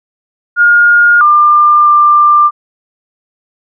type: tone with pitch steps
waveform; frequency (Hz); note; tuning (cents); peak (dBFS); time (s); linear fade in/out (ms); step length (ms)
sine; 1423 / 1196 / 1189; F6 / D6 / D6; +32 / +31 / +21; -3; 0.56-2.51; 50; 650
effects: none